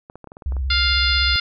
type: clicks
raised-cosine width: 1 ms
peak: -24 dBFS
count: 9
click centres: 0.099 / 0.156 / 0.243 / 0.273 / 0.319 / 0.369 / 0.422 / 0.522 / 0.567 s
type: tone with vibrato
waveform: sine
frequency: 65.41 Hz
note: C2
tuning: in tune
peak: -20 dBFS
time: 0.46-1.36 s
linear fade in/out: 0 ms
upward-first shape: triangle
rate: 16 Hz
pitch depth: 200 cents each way
type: harmonic tone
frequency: 700 Hz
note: F5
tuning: 4 cents sharp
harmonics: 2 / 3 / 4 / 5 / 6 / 7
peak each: -23 / -25 / -26 / -23 / -23 / -24 dBFS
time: 0.7-1.4 s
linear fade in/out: 5 ms
effects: none